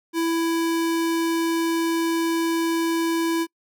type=tone; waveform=square; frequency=331.3 Hz; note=E4; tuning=9 cents sharp; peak=-21 dBFS; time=0.13-3.47 s; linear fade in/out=50 ms; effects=noise-tail reverb RT60 0.1 s tail -26 dB re dry